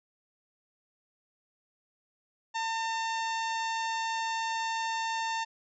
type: harmonic tone with a mistuned harmonic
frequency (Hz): 903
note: A5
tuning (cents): +45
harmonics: 1 / 2 / 3 / 4 / 5 / 6 / 7 / 8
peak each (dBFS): -31 / -37 / -41 / -43 / -45 / -47 / -48 / -49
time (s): 2.54-5.45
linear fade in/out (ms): 20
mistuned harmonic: 5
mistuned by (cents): -20
effects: none